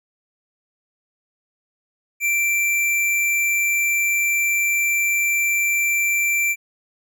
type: tone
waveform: square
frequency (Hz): 2349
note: D7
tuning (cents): 0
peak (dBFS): -18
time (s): 2.2-6.56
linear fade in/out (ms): 50
effects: none